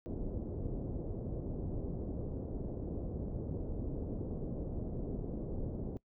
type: low-pass noise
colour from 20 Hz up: pink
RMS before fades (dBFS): -39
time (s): 0.06-5.97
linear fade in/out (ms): 0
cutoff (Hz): 500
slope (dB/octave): 24
effects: noise-tail reverb RT60 0.1 s tail -21 dB re dry